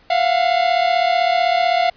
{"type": "tone pair together", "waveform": "45% pulse", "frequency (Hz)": [683.2, 719], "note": ["F5", "F#5"], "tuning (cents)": [-38, -50], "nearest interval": "minor second", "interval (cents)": 88, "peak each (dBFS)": [-17, -17], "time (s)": [0.1, 1.9], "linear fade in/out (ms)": 5, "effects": ["pink hiss -52 dBFS RMS until 1.96 s", "resampled to 11025 Hz"]}